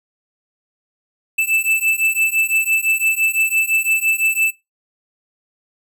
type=beating tone pair; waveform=square; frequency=2637 / 2642.9 Hz; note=E7 / E7; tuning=0 / +4 cents; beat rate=5.9 Hz; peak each=-19 dBFS; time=1.38-4.51 s; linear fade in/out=10 ms; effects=noise-tail reverb RT60 0.2 s tail -18 dB re dry